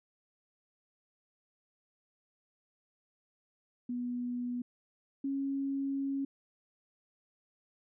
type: tone pair in turn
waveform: sine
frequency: 244.7 / 274.7 Hz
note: B3 / C#4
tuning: -16 / -16 cents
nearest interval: major second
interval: 200 cents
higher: second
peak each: -33 / -31 dBFS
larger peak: second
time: 3.89-4.62 / 5.24-6.25 s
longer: second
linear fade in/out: 5 ms
effects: none